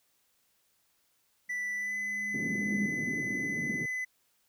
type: tone with exponential growth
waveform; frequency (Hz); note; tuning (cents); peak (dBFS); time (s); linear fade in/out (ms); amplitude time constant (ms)
sine; 205.2; G#3; -21; -27; 1.48-2.86; 5; 300
type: tone with pitch glide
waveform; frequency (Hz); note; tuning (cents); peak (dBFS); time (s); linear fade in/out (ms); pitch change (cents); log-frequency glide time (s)
triangle; 1975.5 to 2014; B6 to B6; 0 to +33; -30; 1.49-4.05; 10; +33; 1.76-1.96
type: band-pass noise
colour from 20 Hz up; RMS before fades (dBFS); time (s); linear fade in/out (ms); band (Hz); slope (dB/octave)
white; -38; 2.34-3.86; 5; 150 to 300; 24
effects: white hiss -72 dBFS RMS until 4.48 s